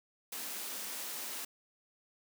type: high-pass noise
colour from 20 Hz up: white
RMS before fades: -41 dBFS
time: 0.32-1.45 s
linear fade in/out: 5 ms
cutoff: 190 Hz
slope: 96 dB/octave
effects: none